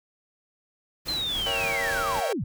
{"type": "noise with tremolo", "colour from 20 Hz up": "pink", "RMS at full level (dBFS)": -35, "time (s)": [1.05, 2.21], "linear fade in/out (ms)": 20, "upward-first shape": "triangle", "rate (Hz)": 3.7, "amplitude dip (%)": 50}
{"type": "linear sweep", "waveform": "sine", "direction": "down", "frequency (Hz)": [4186, 77.5], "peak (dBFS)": -26, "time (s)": [1.08, 2.44], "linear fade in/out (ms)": 5}
{"type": "chord", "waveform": "sawtooth", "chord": "A# diminished seventh", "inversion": "none", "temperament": "equal", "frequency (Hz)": [466.2, 554.4, 659.3, 784], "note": ["A#4", "C#5", "E5", "G5"], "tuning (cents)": [0, 0, 0, 0], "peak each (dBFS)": [-31, -29, -32, -29], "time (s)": [1.46, 2.33], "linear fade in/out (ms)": 5}
{"effects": []}